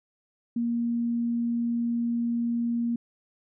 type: tone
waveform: sine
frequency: 235.3 Hz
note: A#3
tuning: 16 cents sharp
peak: -24 dBFS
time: 0.56-2.96 s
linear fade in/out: 5 ms
effects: none